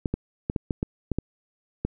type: clicks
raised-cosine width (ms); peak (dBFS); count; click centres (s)
3; -12; 9; 0.058 / 0.14 / 0.499 / 0.562 / 0.708 / 0.829 / 1.117 / 1.186 / 1.85
effects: none